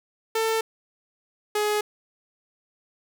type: tone pair in turn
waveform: sawtooth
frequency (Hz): 446.4 / 419.9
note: A4 / G#4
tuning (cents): +25 / +19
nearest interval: minor second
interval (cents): 106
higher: first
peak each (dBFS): -18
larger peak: neither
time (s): 0.35-0.61 / 1.55-1.81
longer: neither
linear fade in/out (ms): 5
effects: none